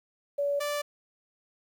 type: tone pair in turn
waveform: sine / sawtooth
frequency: 570 / 585.3 Hz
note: C#5 / D5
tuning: +48 / -6 cents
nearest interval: unison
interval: 46 cents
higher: second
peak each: -25 dBFS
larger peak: neither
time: 0.38-0.6 / 0.6-0.82 s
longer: neither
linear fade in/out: 10 ms
effects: 10-bit